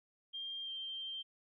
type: tone with pitch glide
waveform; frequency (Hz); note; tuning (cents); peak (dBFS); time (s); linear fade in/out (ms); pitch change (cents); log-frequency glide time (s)
sine; 3196 to 3154; G7 to G7; +33 to +10; -40; 0.33-1.23; 20; -23; 0.63-0.71
effects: none